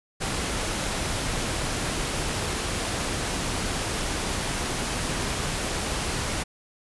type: noise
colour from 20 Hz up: pink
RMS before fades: -28 dBFS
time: 0.2-6.44 s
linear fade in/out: 20 ms
effects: resampled to 24000 Hz